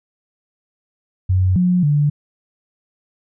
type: tone with pitch steps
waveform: sine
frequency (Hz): 92.8 / 179.8 / 146.5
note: F#2 / F#3 / D3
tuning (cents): +6 / -49 / -4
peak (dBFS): -12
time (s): 1.29-2.1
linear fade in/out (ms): 10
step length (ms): 270
effects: none